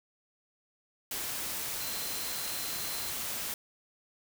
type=tone in noise; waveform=sine; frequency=4104 Hz; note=C8; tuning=34 cents flat; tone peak=-43 dBFS; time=1.8-3.1 s; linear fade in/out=2 ms; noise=white; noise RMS=-36 dBFS; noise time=1.11-3.54 s; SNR=-10 dB; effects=none